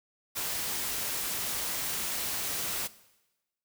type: noise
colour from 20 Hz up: white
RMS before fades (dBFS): -33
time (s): 0.35-2.88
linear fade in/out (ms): 20
effects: noise-tail reverb RT60 1.0 s tail -18 dB re dry